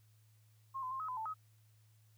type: tone with pitch steps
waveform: sine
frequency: 1071 / 1021 / 1062 / 1274 / 1012 / 882 / 1269 Hz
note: C6 / C6 / C6 / D#6 / B5 / A5 / D#6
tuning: +40 / -43 / +25 / +41 / +42 / +4 / +34 cents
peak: -38 dBFS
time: 0.74-1.342 s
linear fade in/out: 20 ms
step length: 86 ms
effects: added 108 Hz sine -64 dBFS peak until 2.17 s + white hiss -75 dBFS RMS until 2.17 s